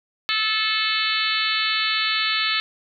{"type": "harmonic tone with a mistuned harmonic", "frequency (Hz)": 435.8, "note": "A4", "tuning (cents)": -17, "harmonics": [3, 4, 5, 6, 7, 8, 9, 10], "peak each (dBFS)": [-28, -28, -28, -28, -28, -28, -28, -28], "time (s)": [0.29, 2.6], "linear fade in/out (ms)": 0, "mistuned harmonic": 8, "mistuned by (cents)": 21, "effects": []}